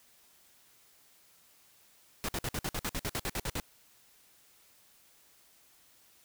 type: noise bursts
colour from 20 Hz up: pink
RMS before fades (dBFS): -34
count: 14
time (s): 2.24-3.599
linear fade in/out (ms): 0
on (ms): 46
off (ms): 55
effects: white hiss -63 dBFS RMS until 6.24 s